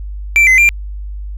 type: tone with pitch steps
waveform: triangle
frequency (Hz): 2343 / 2049 / 2380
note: D7 / C7 / D7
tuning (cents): -5 / -37 / +22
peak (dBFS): -4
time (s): 0.36-0.69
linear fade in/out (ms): 0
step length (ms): 110
effects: added 50 Hz sine -22 dBFS peak until 1.37 s